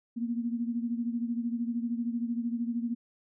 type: beating tone pair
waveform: sine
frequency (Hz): 233.1 / 246.1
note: A#3 / B3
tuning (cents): 0 / -6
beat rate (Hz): 13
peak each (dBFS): -30 / -35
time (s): 0.16-2.95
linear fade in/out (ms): 20
effects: none